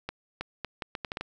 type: accelerating click train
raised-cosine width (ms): 0.3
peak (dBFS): -17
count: 9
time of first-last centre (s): 0.09-1.21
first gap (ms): 320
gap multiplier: 0.74
effects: none